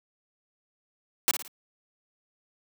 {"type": "noise with echo", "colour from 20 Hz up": "white", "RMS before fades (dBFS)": -22, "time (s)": [1.28, 1.31], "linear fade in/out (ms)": 0, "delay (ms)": 56, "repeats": 3, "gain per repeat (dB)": -8, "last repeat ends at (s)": 1.478, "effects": ["high-pass 200 Hz 12 dB/octave"]}